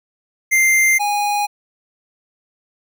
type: tone pair in turn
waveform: square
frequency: 2093 / 823.2 Hz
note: C7 / G#5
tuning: 0 / -16 cents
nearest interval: octave + major third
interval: 1616 cents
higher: first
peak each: -12 / -17 dBFS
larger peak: first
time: 0.51-0.99 / 0.99-1.47 s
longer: neither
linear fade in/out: 20 ms
effects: none